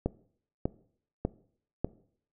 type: click train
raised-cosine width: 2 ms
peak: -14 dBFS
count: 4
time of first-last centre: 0.06-1.846 s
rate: 1.68 Hz
effects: noise-tail reverb RT60 0.6 s tail -20 dB re dry